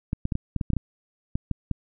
clicks, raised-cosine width 5 ms, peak -13 dBFS, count 12, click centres 0.131 / 0.254 / 0.322 / 0.354 / 0.563 / 0.612 / 0.703 / 0.734 / 0.767 / 1.355 / 1.513 / 1.713 s, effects none

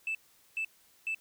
sine tone bursts, 2637 Hz, E7, in tune, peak -29 dBFS, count 3, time 0.07-1.147 s, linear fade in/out 2 ms, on 79 ms, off 420 ms, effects tanh soft clip ceiling -28 dBFS + white hiss -64 dBFS RMS until 1.2 s

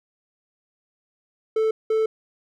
triangle tone bursts at uneven times, 440 Hz, A4, in tune, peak -16 dBFS, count 2, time 1.56-1.71 / 1.9-2.06 s, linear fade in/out 5 ms, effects none

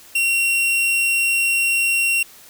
45% pulse tone, 2741 Hz, F7, 33 cents flat, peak -16 dBFS, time 0.15-2.23 s, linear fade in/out 5 ms, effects white hiss -45 dBFS RMS until 2.49 s

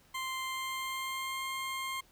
20% pulse tone with pitch glide, 1046.5 to 1061.7 Hz, C6 to C6, 0 to +25 cents, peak -30 dBFS, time 0.14-2.01 s, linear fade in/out 10 ms, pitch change +25 cents, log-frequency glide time 0.42-1.42 s, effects pink hiss -64 dBFS RMS until 2.11 s

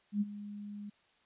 sine tone with ADSR envelope, 205.8 Hz, G#3, 16 cents flat, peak -26 dBFS, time 0.12-0.9 s, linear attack 90 ms, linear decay 32 ms, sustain -15 dB, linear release 9 ms, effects white hiss -69 dBFS RMS until 1.25 s + resampled to 8000 Hz

